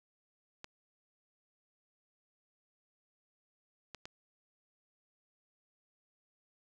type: clicks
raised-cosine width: 0.2 ms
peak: -27 dBFS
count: 3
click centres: 0.644 / 3.947 / 4.055 s
effects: none